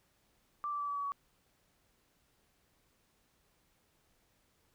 sine tone with pitch steps, 1174.7 / 1165.2 / 1155.9 / 1146.5 / 1137.3 / 1128.2 Hz, D6 / D6 / D6 / D6 / C#6 / C#6, 0 / -14 / -28 / -42 / +44 / +30 cents, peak -34 dBFS, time 0.64-1.12 s, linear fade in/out 0 ms, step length 80 ms, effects pink hiss -73 dBFS RMS until 4.74 s

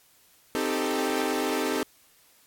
sawtooth chord, A half-diminished seventh, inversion first, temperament equal, 261.6 / 311.1 / 392 / 440 Hz, C4 / Eb4 / G4 / A4, 0 / 0 / 0 / 0 cents, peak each -27 dBFS, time 0.55-1.83 s, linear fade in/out 0 ms, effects white hiss -60 dBFS RMS until 2.46 s + AAC 64 kbps

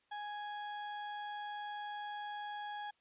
35% pulse tone, 830.6 Hz, G#5, in tune, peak -39 dBFS, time 0.11-2.91 s, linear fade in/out 10 ms, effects white hiss -75 dBFS RMS until 3 s + resampled to 8000 Hz

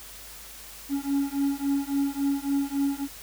triangle beating tone pair, 277.4 / 281 Hz, C#4 / C#4, +1 / +24 cents, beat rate 3.6 Hz, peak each -25 dBFS, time 0.89-3.08 s, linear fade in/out 50 ms, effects added 50 Hz sine -52 dBFS peak until 3.22 s + white hiss -44 dBFS RMS until 3.22 s

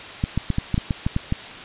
clicks, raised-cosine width 5 ms, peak -8 dBFS, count 10, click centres 0.239 / 0.376 / 0.503 / 0.584 / 0.743 / 0.779 / 0.908 / 1.065 / 1.164 / 1.324 s, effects white hiss -36 dBFS RMS until 1.64 s + resampled to 8000 Hz

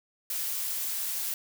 blue noise, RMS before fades -32 dBFS, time 0.3-1.34 s, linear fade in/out 2 ms, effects none

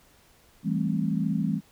sine chord, A minor seventh, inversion second, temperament just, 165 / 198 / 220 / 264 Hz, E3 / G3 / A3 / C4, +2 / +18 / 0 / +16 cents, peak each -28 / -28 / -30 / -32 dBFS, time 0.63-1.61 s, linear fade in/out 50 ms, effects pink hiss -59 dBFS RMS until 1.71 s

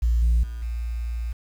sine tone with level steps, 58.2 Hz, A#1, 2 cents flat, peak -16 / -14 / -29 / -25 dBFS, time 0.02-1.33 s, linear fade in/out 10 ms, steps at 0.22 / 0.43 / 0.62 s, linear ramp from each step 5 ms, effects tanh soft clip ceiling -14 dBFS + 8-bit

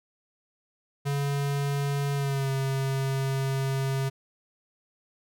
square tone with pitch glide, 141.3 to 135 Hz, C#3 to C#3, +34 to -45 cents, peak -26 dBFS, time 1.05-4.1 s, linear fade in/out 20 ms, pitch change -79 cents, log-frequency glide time 2.15-2.5 s, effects none

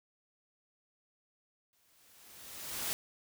white noise with exponential growth, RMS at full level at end -34 dBFS, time 1.73-2.93 s, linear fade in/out 0 ms, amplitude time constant 260 ms, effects none

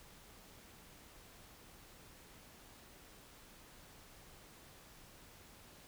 silence, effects pink hiss -59 dBFS RMS until 5.87 s

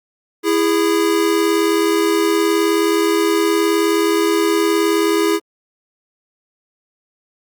square tone pair together, 331.5 / 410.6 Hz, E4 / G#4, +10 / -20 cents, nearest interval major third, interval 370 cents, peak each -17 dBFS, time 0.43-5.4 s, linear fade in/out 50 ms, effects Opus 48 kbps

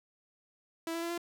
sawtooth tone with pitch steps, 329.6 / 334.2 / 338.9 / 343.6 Hz, E4 / E4 / E4 / F4, 0 / +24 / +48 / -28 cents, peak -30 dBFS, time 0.87-1.178 s, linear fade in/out 2 ms, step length 77 ms, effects none

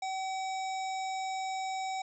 harmonic tone, 762 Hz, G5, 49 cents flat, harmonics 1 / 3 / 5 / 7 / 9 / 10, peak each -33 / -43 / -47 / -50 / -52 / -53 dBFS, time 0.02-2.02 s, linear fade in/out 5 ms, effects none

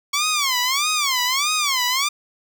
10% pulse tone with vibrato, 1108.7 Hz, C#6, in tune, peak -10 dBFS, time 0.13-2.09 s, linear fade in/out 10 ms, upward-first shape sine, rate 1.6 Hz, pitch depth 210 cents each way, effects none

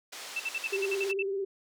white band-pass noise, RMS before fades -43 dBFS, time 0.12-1.12 s, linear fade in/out 10 ms, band 440 to 6100 Hz, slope 12 dB/octave
sine tone bursts, 2661 Hz, E7, 16 cents sharp, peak -29 dBFS, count 10, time 0.36-1.226 s, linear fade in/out 5 ms, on 38 ms, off 54 ms
sine tone with exponential decay, 2560 Hz, D#7, 49 cents sharp, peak -32 dBFS, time 0.66-0.73 s, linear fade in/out 1 ms, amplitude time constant 15 ms
sine tone with vibrato, 392 Hz, G4, in tune, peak -29 dBFS, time 0.72-1.45 s, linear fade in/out 10 ms, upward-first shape triangle, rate 18 Hz, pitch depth 50 cents each way
effects none

